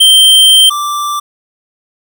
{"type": "tone pair in turn", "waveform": "square", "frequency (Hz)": [3136, 1174.7], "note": ["G7", "D6"], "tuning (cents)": [0, 0], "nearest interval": "octave + perfect fourth", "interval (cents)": 1700, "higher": "first", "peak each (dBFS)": [-3, -14], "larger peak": "first", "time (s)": [[0, 0.7], [0.7, 1.2]], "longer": "first", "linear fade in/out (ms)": 10, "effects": []}